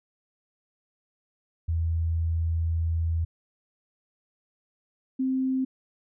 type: tone pair in turn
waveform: sine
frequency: 82.41 / 261.6 Hz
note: E2 / C4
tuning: 0 / 0 cents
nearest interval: octave + minor sixth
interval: 2000 cents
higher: second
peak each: -23 dBFS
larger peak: neither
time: 1.68-3.25 / 5.19-5.65 s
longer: first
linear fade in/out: 10 ms
effects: none